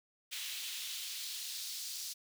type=noise with high-pass filter sweep; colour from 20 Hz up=pink; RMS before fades=-42 dBFS; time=0.31-2.14 s; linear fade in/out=20 ms; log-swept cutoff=2900 to 4800 Hz; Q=1.8; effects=none